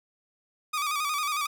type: tone with vibrato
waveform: sawtooth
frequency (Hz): 1191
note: D6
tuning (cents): +24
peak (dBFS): -23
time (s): 0.73-1.47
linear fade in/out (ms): 10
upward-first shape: square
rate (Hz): 11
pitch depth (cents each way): 62
effects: none